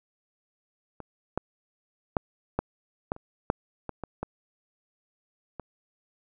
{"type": "clicks", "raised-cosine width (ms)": 1, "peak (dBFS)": [-25, -13, -9, -11, -13, -30, -8, -19, -20, -17, -22], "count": 11, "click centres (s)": [1.003, 1.376, 2.168, 2.59, 3.119, 3.164, 3.501, 3.893, 4.037, 4.23, 5.597], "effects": []}